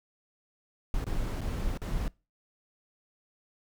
brown noise with dropouts, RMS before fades -31 dBFS, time 0.94-2.08 s, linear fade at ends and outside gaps 1 ms, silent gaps 1.042-1.066 / 1.408-1.415 / 1.775-1.817 s, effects noise-tail reverb RT60 0.3 s tail -24 dB re dry

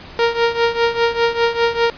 sawtooth tone with tremolo, 466.2 Hz, A#4, in tune, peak -7 dBFS, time 0.19-1.9 s, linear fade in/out 0 ms, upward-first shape triangle, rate 5 Hz, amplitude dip 85%, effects pink hiss -37 dBFS RMS until 1.97 s + resampled to 11025 Hz

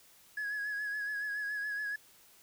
triangle tone with vibrato, 1678 Hz, G#6, 17 cents sharp, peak -31 dBFS, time 0.37-1.96 s, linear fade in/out 5 ms, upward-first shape sine, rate 7.1 Hz, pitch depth 37 cents each way, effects tanh soft clip ceiling -29 dBFS + white hiss -61 dBFS RMS until 2.42 s

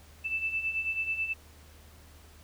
sine beating tone pair, 2637 / 2646.2 Hz, E7 / E7, 0 / +6 cents, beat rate 9.2 Hz, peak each -36 / -30 dBFS, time 0.24-1.34 s, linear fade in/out 20 ms, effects added 76 Hz sine -53 dBFS peak until 2.43 s + pink hiss -57 dBFS RMS until 2.43 s

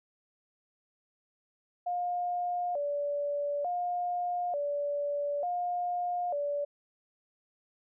sine tone with vibrato, 640 Hz, D#5, 49 cents sharp, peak -29 dBFS, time 1.86-6.65 s, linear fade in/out 10 ms, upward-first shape square, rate 0.56 Hz, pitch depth 180 cents each way, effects none

